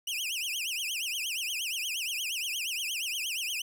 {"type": "tone with vibrato", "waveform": "sawtooth", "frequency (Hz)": 2794, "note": "F7", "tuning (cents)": 0, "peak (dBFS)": -28, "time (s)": [0.07, 3.62], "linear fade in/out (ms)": 5, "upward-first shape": "triangle", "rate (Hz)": 8.5, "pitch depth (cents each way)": 300, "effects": []}